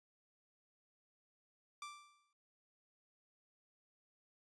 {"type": "tone with exponential decay", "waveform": "sawtooth", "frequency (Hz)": 1174.7, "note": "D6", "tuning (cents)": 0, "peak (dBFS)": -40, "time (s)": [1.82, 2.33], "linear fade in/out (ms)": 2, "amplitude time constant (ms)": 110, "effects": ["resampled to 22050 Hz"]}